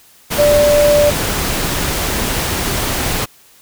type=tone in noise; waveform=sine; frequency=587.3 Hz; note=D5; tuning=in tune; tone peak=-8 dBFS; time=0.38-1.11 s; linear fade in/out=20 ms; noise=pink; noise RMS=-18 dBFS; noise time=0.3-3.26 s; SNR=+7 dB; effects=white hiss -47 dBFS RMS until 3.61 s